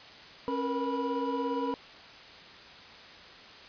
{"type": "tone cluster", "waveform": "triangle", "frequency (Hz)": [272.5, 464.7, 482, 980], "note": ["C#4", "A#4", "B4", "B5"], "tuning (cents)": [-29, -5, -42, -14], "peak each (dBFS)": [-31, -34, -34, -32], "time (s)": [0.48, 1.74], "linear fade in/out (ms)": 0, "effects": ["white hiss -49 dBFS RMS until 3.68 s", "resampled to 11025 Hz"]}